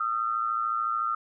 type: tone pair together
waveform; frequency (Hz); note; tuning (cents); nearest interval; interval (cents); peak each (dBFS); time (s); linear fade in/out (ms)
sine; 1233.3 / 1347; D#6 / E6; -16 / +37; major second; 153; -28; 0-1.15; 5
effects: none

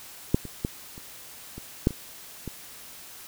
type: clicks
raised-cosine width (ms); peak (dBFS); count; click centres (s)
3; -6 / -24 / -13 / -30 / -25 / -6 / -24 / -20; 8; 0.345 / 0.453 / 0.649 / 0.979 / 1.58 / 1.871 / 1.907 / 2.477
effects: white hiss -45 dBFS RMS until 3.27 s

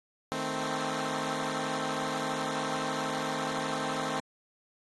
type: chord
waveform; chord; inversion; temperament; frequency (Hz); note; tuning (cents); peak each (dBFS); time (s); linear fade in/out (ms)
10% pulse; A diminished; second; equal; 155.56 / 220 / 261.6; Eb3 / A3 / C4; 0 / 0 / 0; -29 / -29 / -25; 0.32-4.2; 0
effects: low-pass 9000 Hz 12 dB/octave + AAC 32 kbps

